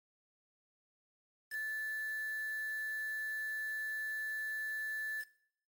sine tone with quantisation, 1745 Hz, A6, 15 cents flat, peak -36 dBFS, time 1.5-5.25 s, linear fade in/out 50 ms, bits 8, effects noise-tail reverb RT60 0.6 s tail -18 dB re dry + MP3 96 kbps

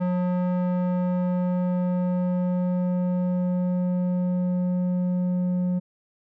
square tone with low-pass filter sweep, 180.1 Hz, F#3, 46 cents flat, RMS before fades -24 dBFS, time 0-5.8 s, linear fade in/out 20 ms, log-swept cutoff 1000 to 370 Hz, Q 0.87, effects none

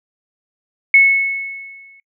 sine tone with exponential decay, 2198 Hz, C#7, 15 cents flat, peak -4 dBFS, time 0.94-2 s, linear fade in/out 2 ms, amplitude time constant 230 ms, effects noise-tail reverb RT60 0.1 s tail -25 dB re dry

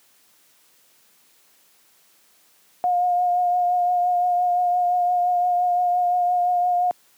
sine tone with vibrato, 714 Hz, F5, 38 cents sharp, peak -17 dBFS, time 2.84-6.91 s, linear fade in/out 0 ms, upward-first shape triangle, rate 5.8 Hz, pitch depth 24 cents each way, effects white hiss -58 dBFS RMS until 7.17 s + high-pass 150 Hz 12 dB/octave

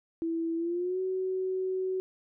sine tone with pitch glide, 330 to 374.7 Hz, E4 to F#4, +2 to +22 cents, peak -28 dBFS, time 0.22-2 s, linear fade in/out 0 ms, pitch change +220 cents, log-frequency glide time 0.56-1 s, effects none

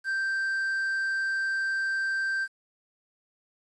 triangle tone, 1568 Hz, G6, in tune, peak -24 dBFS, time 0.04-2.48 s, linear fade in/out 50 ms, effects resampled to 22050 Hz + 9-bit

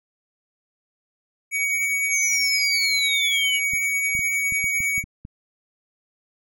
square tone with tremolo, 2251 Hz, C#7, 26 cents sharp, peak -20 dBFS, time 1.51-5.04 s, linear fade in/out 50 ms, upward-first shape triangle, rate 9.9 Hz, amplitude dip 30%
sine exponential sweep, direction down, 6580 to 2869 Hz, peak -22 dBFS, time 2.09-3.6 s, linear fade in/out 50 ms
clicks, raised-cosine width 5 ms, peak -24 dBFS, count 9, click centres 3.735 / 4.151 / 4.192 / 4.523 / 4.642 / 4.804 / 4.98 / 5.04 / 5.251 s
effects none

